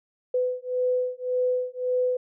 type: beating tone pair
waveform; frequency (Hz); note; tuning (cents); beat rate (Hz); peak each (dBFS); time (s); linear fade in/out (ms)
sine; 501 / 502.8; B4 / B4; +25 / +31; 1.8; -26; 0.34-2.17; 5
effects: none